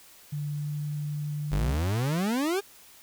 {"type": "tone with pitch glide", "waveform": "sine", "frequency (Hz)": [146.83, 148.02], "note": ["D3", "D3"], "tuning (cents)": [0, 14], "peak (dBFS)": -29, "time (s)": [0.32, 1.75], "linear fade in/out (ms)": 10, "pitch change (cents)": 14, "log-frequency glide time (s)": [0.5, 0.76]}
{"type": "exponential sweep", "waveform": "40% pulse", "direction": "up", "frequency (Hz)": [45, 415.3], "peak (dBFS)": -24, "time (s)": [1.51, 2.61], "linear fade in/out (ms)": 20}
{"effects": ["white hiss -53 dBFS RMS until 3.02 s"]}